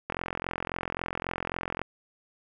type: click train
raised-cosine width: 0.5 ms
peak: -15 dBFS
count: 76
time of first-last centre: 0.1-1.816 s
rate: 43.7 Hz
effects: none